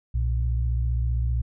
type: tone pair together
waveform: sine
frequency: 62.24 / 117.5 Hz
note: B1 / A#2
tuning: +14 / +14 cents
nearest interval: major seventh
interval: 1100 cents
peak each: -22 / -28 dBFS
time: 0.14-1.42 s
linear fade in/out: 10 ms
effects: none